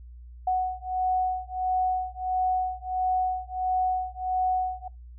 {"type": "beating tone pair", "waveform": "sine", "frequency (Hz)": [740, 741.5], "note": ["F#5", "F#5"], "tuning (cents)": [0, 4], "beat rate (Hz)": 1.5, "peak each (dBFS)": -27, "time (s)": [0.47, 4.88], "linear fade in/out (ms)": 5, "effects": ["noise-tail reverb RT60 0.2 s tail -24 dB re dry", "added 60 Hz sine -42 dBFS peak until 5.18 s"]}